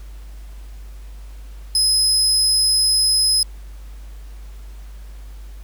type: tone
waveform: 30% pulse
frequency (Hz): 5080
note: D#8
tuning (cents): +35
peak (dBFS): -10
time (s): 1.75-3.43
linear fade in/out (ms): 2
effects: added 50 Hz sine -33 dBFS peak until 5.63 s + pink hiss -51 dBFS RMS until 5.63 s